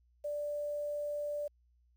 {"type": "tone with quantisation", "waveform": "sine", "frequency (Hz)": 587.3, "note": "D5", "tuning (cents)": 0, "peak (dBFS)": -34, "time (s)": [0.24, 1.48], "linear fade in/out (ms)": 10, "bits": 10, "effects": ["added 60 Hz sine -66 dBFS peak until 1.96 s"]}